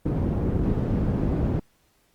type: low-pass noise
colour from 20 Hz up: white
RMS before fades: -24 dBFS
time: 0.05-1.6 s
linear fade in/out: 10 ms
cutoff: 220 Hz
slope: 12 dB/octave
effects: pink hiss -65 dBFS RMS until 2.14 s + Opus 32 kbps